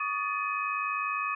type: tone cluster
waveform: sine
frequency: 1130 / 1230 / 1744 / 2525 Hz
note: C#6 / D#6 / A6 / D#7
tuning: +33 / -20 / -16 / +25 cents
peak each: -32 / -34 / -39 / -33 dBFS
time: 0-1.35 s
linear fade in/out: 5 ms
effects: none